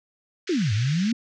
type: band-pass noise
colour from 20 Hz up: pink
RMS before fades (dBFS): -37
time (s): 0.47-1.12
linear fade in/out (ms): 5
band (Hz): 1500 to 6400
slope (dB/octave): 48
type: exponential two-way sweep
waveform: sine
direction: down then up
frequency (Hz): 395.4 to 98.8 to 243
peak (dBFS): -20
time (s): 0.49-1.13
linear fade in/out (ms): 5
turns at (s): 0.73
effects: none